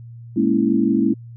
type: chord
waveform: sine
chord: A# half-diminished seventh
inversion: third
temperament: equal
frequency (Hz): 207.7 / 233.1 / 277.2 / 329.6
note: G#3 / A#3 / C#4 / E4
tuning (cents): 0 / 0 / 0 / 0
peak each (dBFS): -20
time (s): 0.36-1.14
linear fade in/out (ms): 10
effects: added 117 Hz sine -35 dBFS peak until 1.36 s